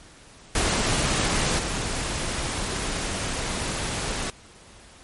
pink noise with level steps, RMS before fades -23 / -28 dBFS, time 0.55-4.3 s, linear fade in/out 2 ms, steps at 1.59 s, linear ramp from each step 2 ms, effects pink hiss -49 dBFS RMS until 5.03 s + MP3 48 kbps

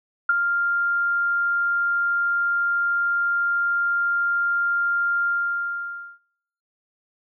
sine tone with ADSR envelope, 1396.9 Hz, F6, in tune, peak -13 dBFS, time 0.29-6.19 s, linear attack 5 ms, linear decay 26 ms, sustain -6 dB, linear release 920 ms, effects noise-tail reverb RT60 1.0 s tail -25 dB re dry

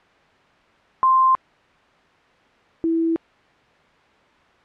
sine tone pair in turn, 1046.5 / 328.8 Hz, C6 / E4, 0 / -4 cents, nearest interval octave + minor sixth, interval 2004 cents, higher first, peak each -12 / -17 dBFS, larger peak first, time 1.03-1.35 / 2.84-3.16 s, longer neither, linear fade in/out 0 ms, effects white hiss -54 dBFS RMS until 4.64 s + low-pass 2000 Hz 12 dB/octave

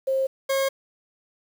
sine / 40% pulse tone pair in turn, 533 / 541.4 Hz, C5 / C#5, +32 / -41 cents, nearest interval unison, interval 27 cents, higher second, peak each -20 dBFS, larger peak neither, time 0.07-0.27 / 0.49-0.69 s, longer neither, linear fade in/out 10 ms, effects 8-bit

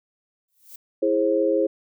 violet noise with exponential growth, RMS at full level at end -38 dBFS, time 0.48-0.76 s, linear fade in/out 5 ms, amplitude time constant 60 ms
sine chord, E augmented, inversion none, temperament equal with one note detuned, 329.6 / 415.3 / 533 Hz, E4 / G#4 / B#4, 0 / 0 / +32 cents, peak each -23 / -23 / -21 dBFS, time 1.02-1.67 s, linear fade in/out 10 ms
effects none

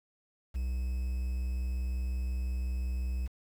triangle tone with quantisation, 62.8 Hz, B1, 30 cents sharp, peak -28 dBFS, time 0.54-3.28 s, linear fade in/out 20 ms, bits 9, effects none

